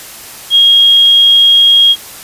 sine tone, 3266 Hz, G#7, 30 cents flat, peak -3 dBFS, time 0.5-1.96 s, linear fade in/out 50 ms, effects white hiss -30 dBFS RMS until 2.23 s + resampled to 32000 Hz

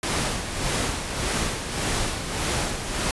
pink noise with tremolo, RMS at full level -24 dBFS, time 0.03-3.11 s, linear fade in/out 2 ms, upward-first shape sine, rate 1.7 Hz, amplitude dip 55%, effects resampled to 24000 Hz

